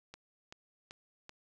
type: click train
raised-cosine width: 0.2 ms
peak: -30 dBFS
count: 4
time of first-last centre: 0.14-1.294 s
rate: 2.6 Hz
effects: none